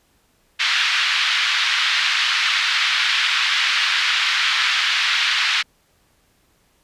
white band-pass noise, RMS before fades -19 dBFS, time 0.59-5.63 s, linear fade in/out 20 ms, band 1300 to 3900 Hz, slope 24 dB/octave, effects pink hiss -61 dBFS RMS until 6.83 s + resampled to 32000 Hz

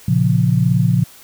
sine chord, Bb minor, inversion none, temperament equal, 116.54 / 138.59 / 174.61 Hz, Bb2 / Db3 / F3, 0 / 0 / 0 cents, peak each -16 dBFS, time 0.08-1.04 s, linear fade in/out 5 ms, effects white hiss -43 dBFS RMS until 1.23 s

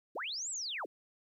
sine linear two-way sweep, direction up then down, 200.2 to 7990 to 200.2 Hz, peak -36 dBFS, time 0.15-0.86 s, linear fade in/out 10 ms, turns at 0.5 s, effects 12-bit

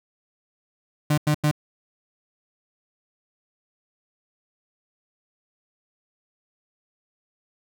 35% pulse tone bursts, 150 Hz, D3, 37 cents sharp, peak -16 dBFS, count 3, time 1.1-1.513 s, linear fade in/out 5 ms, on 77 ms, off 91 ms, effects none

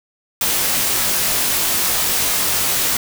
white noise with comb filter, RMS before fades -18 dBFS, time 0.41-2.97 s, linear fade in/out 2 ms, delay 20 ms, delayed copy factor -0.75, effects none

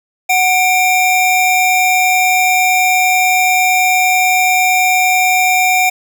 square tone pair together, 741 / 2372 Hz, F#5 / D7, +2 / +17 cents, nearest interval octave + minor sixth, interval 2015 cents, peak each -13 dBFS, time 0.29-5.9 s, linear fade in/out 10 ms, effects none

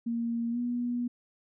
sine tone with pitch glide, 233.1 to 242.3 Hz, A#3 to B3, 0 to -33 cents, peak -28 dBFS, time 0.06-1.08 s, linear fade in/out 10 ms, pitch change +67 cents, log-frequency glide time 0.51-0.58 s, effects none

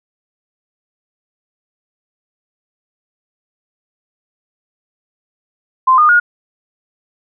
sine tone with pitch steps, 1039 / 1221.4 / 1435.8 Hz, C6 / D#6 / F6, -12 / -32 / +48 cents, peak -6 dBFS, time 5.87-6.2 s, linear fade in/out 10 ms, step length 110 ms, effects none

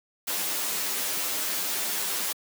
white noise with comb filter, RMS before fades -29 dBFS, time 0.27-2.33 s, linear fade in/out 10 ms, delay 10 ms, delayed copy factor +0.6, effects high-pass 200 Hz 12 dB/octave

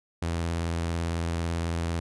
sawtooth tone with vibrato, 83.9 Hz, E2, 31 cents sharp, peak -23 dBFS, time 0.22-2 s, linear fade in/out 5 ms, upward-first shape square, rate 18 Hz, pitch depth 29 cents each way, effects resampled to 24000 Hz

